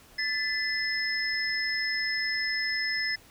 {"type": "tone cluster", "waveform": "sine", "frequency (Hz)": [1745, 2013, 5180], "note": ["A6", "B6", "E8"], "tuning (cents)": [-15, 33, -31], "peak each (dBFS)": -31, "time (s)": [0.18, 3.16], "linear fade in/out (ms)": 10, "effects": ["pink hiss -55 dBFS RMS until 3.3 s"]}